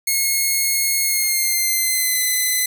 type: tone with pitch glide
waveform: 5% pulse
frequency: 2166 to 2021 Hz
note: C#7 to B6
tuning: -41 to +39 cents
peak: -7 dBFS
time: 0.07-2.66 s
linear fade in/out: 5 ms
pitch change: -120 cents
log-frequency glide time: 1.03-2.22 s
effects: none